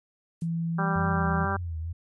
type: noise with exponential decay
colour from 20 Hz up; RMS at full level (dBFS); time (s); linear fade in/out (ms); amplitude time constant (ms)
violet; -42; 0.41-0.51; 5; 21
type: tone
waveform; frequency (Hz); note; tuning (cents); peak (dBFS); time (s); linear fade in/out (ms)
sine; 166.4; E3; +17; -26; 0.42-1.45; 2
type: harmonic tone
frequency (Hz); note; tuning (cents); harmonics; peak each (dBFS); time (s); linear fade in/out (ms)
196; G3; 0; 1 / 2 / 3 / 4 / 5 / 6 / 7 / 8; -34 / -36 / -38 / -33 / -35 / -33 / -34 / -34; 0.78-1.57; 10
type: tone with vibrato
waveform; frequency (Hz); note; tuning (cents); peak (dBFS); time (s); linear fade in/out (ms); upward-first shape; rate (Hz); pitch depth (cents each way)
sine; 85.4; F2; -38; -30; 0.95-1.93; 10; triangle; 2.1; 140
effects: resampled to 22050 Hz